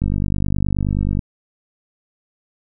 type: click train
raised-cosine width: 5 ms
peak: -8 dBFS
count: 59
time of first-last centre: 0.02-1.192 s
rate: 49.5 Hz
effects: none